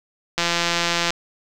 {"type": "click train", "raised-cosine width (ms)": 0.2, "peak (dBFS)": -3, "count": 125, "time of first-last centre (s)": [0.38, 1.105], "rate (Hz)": 171, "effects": ["7-bit"]}